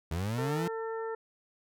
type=linear sweep; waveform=30% pulse; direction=up; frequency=76.4 to 175.8 Hz; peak=-28 dBFS; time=0.11-0.68 s; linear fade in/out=5 ms
type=harmonic tone; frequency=449.2 Hz; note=A4; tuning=36 cents sharp; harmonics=1 / 2 / 3 / 4; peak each=-34 / -41 / -44 / -47 dBFS; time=0.38-1.15 s; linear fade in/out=5 ms
effects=none